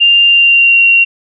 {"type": "tone with pitch glide", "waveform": "sine", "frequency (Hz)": [2794, 2752], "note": ["F7", "F7"], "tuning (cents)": [0, -26], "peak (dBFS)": -4, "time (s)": [0, 1.05], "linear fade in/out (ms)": 20, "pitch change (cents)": -26, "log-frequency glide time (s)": [0.24, 0.81], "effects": []}